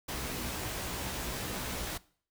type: noise with comb filter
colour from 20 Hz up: pink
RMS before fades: -37 dBFS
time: 0.08-1.98 s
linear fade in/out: 10 ms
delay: 16 ms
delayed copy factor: +0.6
effects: noise-tail reverb RT60 0.5 s tail -21 dB re dry